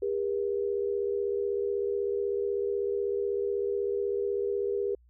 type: tone pair together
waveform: sine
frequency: 402 / 478.1 Hz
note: G4 / A#4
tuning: +44 / +44 cents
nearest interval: minor third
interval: 300 cents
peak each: -28 / -32 dBFS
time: 0.02-4.95 s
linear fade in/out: 5 ms
effects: added 60 Hz sine -57 dBFS peak until 5.09 s